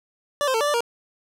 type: tone with pitch steps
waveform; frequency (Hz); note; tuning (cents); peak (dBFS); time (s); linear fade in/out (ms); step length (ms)
25% pulse; 580 / 522 / 448.8 / 582 / 589 / 470.5; D5 / C5 / A4 / D5 / D5 / A#4; -22 / -4 / +34 / -16 / +5 / +16; -16; 0.41-0.806; 0; 66
effects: low-pass 12000 Hz 12 dB/octave